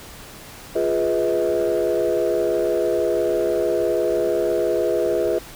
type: chord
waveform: sine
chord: F half-diminished seventh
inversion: none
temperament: equal with one note detuned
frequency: 349.2 / 415.3 / 493.9 / 637.5 Hz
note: F4 / Ab4 / Cb5 / Eb5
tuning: 0 / 0 / 0 / +42 cents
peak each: -22 dBFS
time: 0.75-5.39 s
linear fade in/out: 10 ms
effects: tanh soft clip ceiling -12 dBFS + pink hiss -40 dBFS RMS until 5.55 s